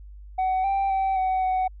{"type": "tone with pitch steps", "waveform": "sine", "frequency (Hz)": [751, 784, 771, 752, 747], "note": ["F#5", "G5", "G5", "F#5", "F#5"], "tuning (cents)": [26, 0, -29, 28, 16], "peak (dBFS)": -18, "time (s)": [0.38, 1.68], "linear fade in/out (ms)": 10, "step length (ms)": 260, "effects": ["tanh soft clip ceiling -20 dBFS", "added 50 Hz sine -40 dBFS peak until 1.8 s"]}